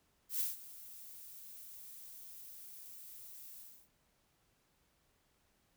violet noise with ADSR envelope, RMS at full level -34 dBFS, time 0.29-3.89 s, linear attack 110 ms, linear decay 160 ms, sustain -18 dB, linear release 300 ms, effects pink hiss -75 dBFS RMS until 5.76 s

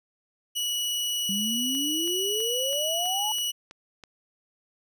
sawtooth tone, 2933 Hz, F#7, 16 cents flat, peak -23 dBFS, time 0.55-3.52 s, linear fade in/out 20 ms
sine exponential sweep, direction up, 191.4 to 877 Hz, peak -29 dBFS, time 1.29-3.32 s, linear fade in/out 2 ms
click train, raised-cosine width 0.2 ms, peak -27 dBFS, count 8, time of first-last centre 1.75-4.038 s, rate 3.06 Hz
effects none

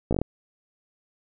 slowing click train, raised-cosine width 2 ms, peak -11 dBFS, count 6, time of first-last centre 0.11-0.216 s, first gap 16 ms, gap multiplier 1.14, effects none

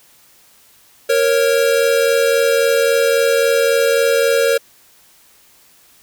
square tone pair together, 466.2 / 549.9 Hz, A#4 / C#5, 0 / -14 cents, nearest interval minor third, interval 286 cents, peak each -15 / -16 dBFS, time 1.09-4.58 s, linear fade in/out 10 ms, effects white hiss -50 dBFS RMS until 6.02 s

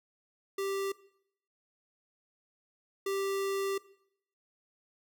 square tone pair in turn, 392 / 392 Hz, G4 / G4, 0 / 0 cents, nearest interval unison, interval 0 cents, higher neither, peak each -32 / -31 dBFS, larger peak second, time 0.58-0.92 / 3.06-3.78 s, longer second, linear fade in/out 5 ms, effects noise-tail reverb RT60 0.7 s tail -19 dB re dry

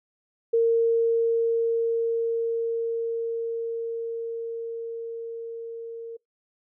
sine tone with level ramp, 460 Hz, A#4, 23 cents flat, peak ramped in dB -17 to -34 dBFS, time 0.53-6.17 s, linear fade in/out 10 ms, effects noise-tail reverb RT60 0.2 s tail -26 dB re dry

